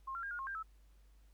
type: tone with pitch steps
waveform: sine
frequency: 1068 / 1373 / 1612 / 1429 / 1074 / 1591 / 1307 Hz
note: C6 / F6 / G6 / F6 / C6 / G6 / E6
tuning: +35 / -30 / +48 / +39 / +45 / +25 / -15 cents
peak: -39 dBFS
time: 0.07-0.63 s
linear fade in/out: 10 ms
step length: 80 ms
effects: added 50 Hz sine -60 dBFS peak until 1.33 s + pink hiss -75 dBFS RMS until 1.33 s